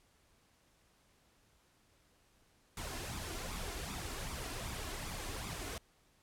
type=noise with flanger; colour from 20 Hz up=pink; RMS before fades=-42 dBFS; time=2.77-5.78 s; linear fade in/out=2 ms; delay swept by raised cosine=0.83 to 2.93 ms; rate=2.6 Hz; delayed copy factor=+0.55; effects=pink hiss -70 dBFS RMS until 6.22 s + low-pass 12000 Hz 12 dB/octave